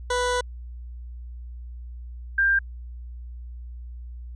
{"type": "tone pair in turn", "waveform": ["20% pulse", "sine"], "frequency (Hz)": [493.9, 1589.9], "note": ["B4", "G6"], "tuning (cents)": [0, 24], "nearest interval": "octave + minor sixth", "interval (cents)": 2024, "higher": "second", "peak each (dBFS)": -17, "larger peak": "neither", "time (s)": [[0.1, 0.41], [2.38, 2.59]], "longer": "first", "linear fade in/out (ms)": 5, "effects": ["added 60 Hz sine -35 dBFS peak until 4.35 s", "resampled to 22050 Hz"]}